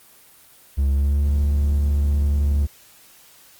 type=tone with pitch glide; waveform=triangle; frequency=69 to 72.01 Hz; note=C#2 to D2; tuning=-7 to -33 cents; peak=-14 dBFS; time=0.77-2.67 s; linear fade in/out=20 ms; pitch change=+74 cents; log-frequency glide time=0.9-1.22 s; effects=white hiss -50 dBFS RMS until 3.59 s + Opus 24 kbps

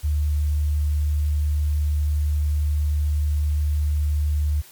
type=tone; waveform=sine; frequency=74.5 Hz; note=D2; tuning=25 cents sharp; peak=-18 dBFS; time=0.03-4.62 s; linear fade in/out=20 ms; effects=white hiss -47 dBFS RMS until 4.71 s + MP3 96 kbps

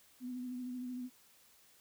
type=tone with vibrato; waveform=sine; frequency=250 Hz; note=B3; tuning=21 cents sharp; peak=-39 dBFS; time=0.2-1.1 s; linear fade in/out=50 ms; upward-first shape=sine; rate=13 Hz; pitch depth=30 cents each way; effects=white hiss -65 dBFS RMS until 1.8 s

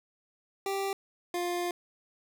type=tone pair in turn; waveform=25% pulse; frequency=392 / 351.4 Hz; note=G4 / F4; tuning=0 / +11 cents; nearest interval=major second; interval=189 cents; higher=first; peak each=-26 dBFS; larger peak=neither; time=0.66-0.93 / 1.34-1.71 s; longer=second; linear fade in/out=2 ms; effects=none

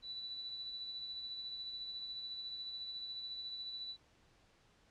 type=tone with tremolo; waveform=sine; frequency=3962 Hz; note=B7; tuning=5 cents sharp; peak=-40 dBFS; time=0.02-3.97 s; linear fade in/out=50 ms; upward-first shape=sine; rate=14 Hz; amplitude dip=35%; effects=pink hiss -69 dBFS RMS until 4.9 s + low-pass 6000 Hz 12 dB/octave

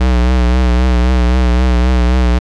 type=tone with vibrato; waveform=square; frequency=61.8 Hz; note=B1; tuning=2 cents sharp; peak=-9 dBFS; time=0-2.39 s; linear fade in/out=10 ms; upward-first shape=triangle; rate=3.8 Hz; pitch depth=65 cents each way; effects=low-pass 5000 Hz 12 dB/octave

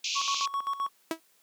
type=band-pass noise; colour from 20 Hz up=pink; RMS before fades=-32 dBFS; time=0.04-0.46 s; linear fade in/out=5 ms; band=2400 to 6800 Hz; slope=96 dB/octave
type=tone with tremolo; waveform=triangle; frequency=1111 Hz; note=C#6; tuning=4 cents sharp; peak=-25 dBFS; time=0.15-0.89 s; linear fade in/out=20 ms; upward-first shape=square; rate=7.7 Hz; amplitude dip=75%
type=tone with exponential decay; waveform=sawtooth; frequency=325 Hz; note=E4; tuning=24 cents flat; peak=-20 dBFS; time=1.11-1.2 s; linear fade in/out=0 ms; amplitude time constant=18 ms
effects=white hiss -65 dBFS RMS until 1.42 s + high-pass 200 Hz 12 dB/octave

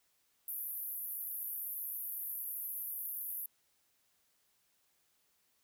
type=band-pass noise; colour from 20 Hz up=white; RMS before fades=-41 dBFS; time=0.48-3.46 s; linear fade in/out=2 ms; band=11000 to 15000 Hz; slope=96 dB/octave; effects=white hiss -75 dBFS RMS until 5.63 s

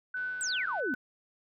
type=tone with tremolo; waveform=sine; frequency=1501 Hz; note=F#6; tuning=24 cents sharp; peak=-31 dBFS; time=0.14-0.95 s; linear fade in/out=5 ms; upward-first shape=sine; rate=2.9 Hz; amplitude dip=35%
type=click train; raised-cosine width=0.3 ms; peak=-40 dBFS; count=98; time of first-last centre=0.17-0.8 s; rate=154 Hz
type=exponential sweep; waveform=sine; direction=down; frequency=8420 to 233.1 Hz; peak=-31 dBFS; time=0.41-0.94 s; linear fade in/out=0 ms
effects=none

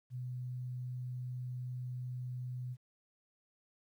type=tone; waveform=sine; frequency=125.3 Hz; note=B2; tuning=25 cents sharp; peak=-38 dBFS; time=0.1-2.77 s; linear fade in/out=50 ms; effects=12-bit

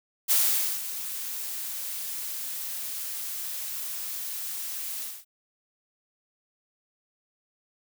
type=noise with ADSR envelope; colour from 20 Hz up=blue; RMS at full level=-21 dBFS; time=0.28-5.25 s; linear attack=32 ms; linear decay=500 ms; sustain=-13 dB; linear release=230 ms; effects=none

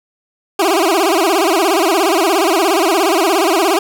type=tone with vibrato; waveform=20% pulse; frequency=360 Hz; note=F#4; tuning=47 cents flat; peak=-6 dBFS; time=0.59-3.79 s; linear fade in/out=5 ms; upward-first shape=sine; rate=17 Hz; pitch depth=220 cents each way; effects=none

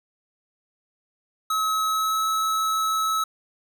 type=tone with pitch glide; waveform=square; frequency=1285 to 1296.9 Hz; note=E6 to E6; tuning=-45 to -29 cents; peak=-22 dBFS; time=1.5-3.24 s; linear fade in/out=5 ms; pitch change=+16 cents; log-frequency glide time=1.87-2.22 s; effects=none

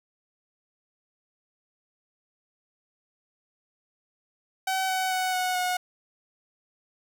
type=tone with pitch steps; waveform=sawtooth; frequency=760 / 751.7 / 743.5 / 735.4 / 727.4 Hz; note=F#5 / F#5 / F#5 / F#5 / F#5; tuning=+46 / +27 / +8 / -11 / -30 cents; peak=-21 dBFS; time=4.67-5.77 s; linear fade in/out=5 ms; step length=220 ms; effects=none

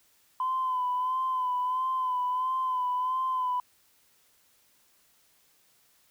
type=tone with vibrato; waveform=sine; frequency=1016 Hz; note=B5; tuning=49 cents sharp; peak=-25 dBFS; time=0.4-3.6 s; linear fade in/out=2 ms; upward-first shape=sine; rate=1.5 Hz; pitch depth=40 cents each way; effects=tanh soft clip ceiling -21 dBFS + white hiss -65 dBFS RMS until 6.1 s

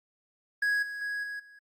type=tone with level steps; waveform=triangle; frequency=1661.2 Hz; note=G#6; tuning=in tune; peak=-22 / -32 / -29 / -33 / -49 dBFS; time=0.62-1.59 s; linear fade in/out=5 ms; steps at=0.82 / 1.01 / 1.23 / 1.39 s; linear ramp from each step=10 ms; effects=Opus 24 kbps

